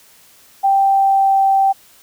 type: tone with pitch glide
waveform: sine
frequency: 784 to 779 Hz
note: G5 to G5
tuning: 0 to -11 cents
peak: -10 dBFS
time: 0.63-1.73 s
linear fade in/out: 20 ms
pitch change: -11 cents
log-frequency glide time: 0.79-1.44 s
effects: white hiss -48 dBFS RMS until 2.02 s